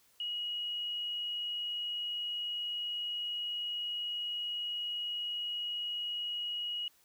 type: tone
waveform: sine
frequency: 2900 Hz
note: F#7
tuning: 35 cents flat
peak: -34 dBFS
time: 0.2-6.88 s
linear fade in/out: 2 ms
effects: white hiss -67 dBFS RMS until 7.04 s